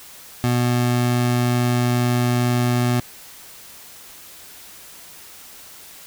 25% pulse tone, 122.2 Hz, B2, 18 cents flat, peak -13 dBFS, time 0.44-3 s, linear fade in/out 0 ms, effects white hiss -42 dBFS RMS until 6.06 s

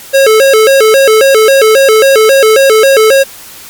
square tone with vibrato, 486.8 Hz, B4, 25 cents flat, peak -3 dBFS, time 0.13-3.24 s, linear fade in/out 20 ms, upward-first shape square, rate 3.7 Hz, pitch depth 190 cents each way, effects white hiss -30 dBFS RMS until 3.69 s + MP3 96 kbps

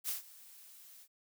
blue noise with ADSR envelope, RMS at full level -35 dBFS, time 0.04-1.08 s, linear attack 48 ms, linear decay 130 ms, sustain -21 dB, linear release 57 ms, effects none

